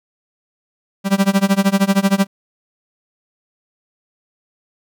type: tone with tremolo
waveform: 45% pulse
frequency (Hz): 196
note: G3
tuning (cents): 0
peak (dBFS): -9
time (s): 1.04-2.27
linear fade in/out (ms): 50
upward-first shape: sine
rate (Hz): 13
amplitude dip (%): 95
effects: none